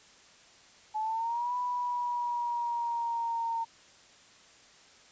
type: exponential two-way sweep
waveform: sine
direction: up then down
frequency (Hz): 855 to 987.8 to 914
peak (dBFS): -29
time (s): 0.94-3.65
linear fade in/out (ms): 20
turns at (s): 1.55
effects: white hiss -57 dBFS RMS until 5.11 s + resampled to 16000 Hz